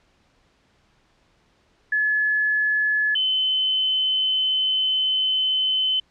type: tone pair in turn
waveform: sine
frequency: 1711 / 3049 Hz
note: A6 / G7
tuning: -49 / -49 cents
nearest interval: minor seventh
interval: 1000 cents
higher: second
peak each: -18 dBFS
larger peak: neither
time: 1.92-3.15 / 3.15-6 s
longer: second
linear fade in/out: 5 ms
effects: pink hiss -62 dBFS RMS until 6.1 s + low-pass 5000 Hz 12 dB/octave